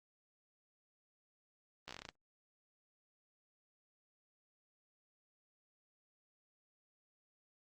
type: slowing click train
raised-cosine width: 0.2 ms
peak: -28 dBFS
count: 10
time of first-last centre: 1.88-2.089 s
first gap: 13 ms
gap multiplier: 1.14
effects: Opus 32 kbps